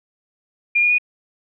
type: tone with pitch steps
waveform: sine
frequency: 2410 / 2435 / 2461 Hz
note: D7 / D#7 / D#7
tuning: +44 / -38 / -20 cents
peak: -13 dBFS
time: 0.75-0.984 s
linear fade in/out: 10 ms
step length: 78 ms
effects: none